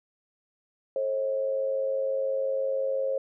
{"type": "tone with amplitude modulation", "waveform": "sine", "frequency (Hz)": 537, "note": "C5", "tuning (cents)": 45, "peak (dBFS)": -22, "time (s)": [0.96, 3.18], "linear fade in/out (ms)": 2, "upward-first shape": "sine", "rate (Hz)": 99.9, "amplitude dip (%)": 65, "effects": []}